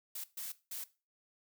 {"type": "noise bursts at uneven times", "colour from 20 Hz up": "blue", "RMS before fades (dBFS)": -42, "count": 3, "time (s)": [[0.15, 0.24], [0.37, 0.52], [0.71, 0.84]], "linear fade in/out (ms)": 5, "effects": ["noise-tail reverb RT60 0.3 s tail -17 dB re dry"]}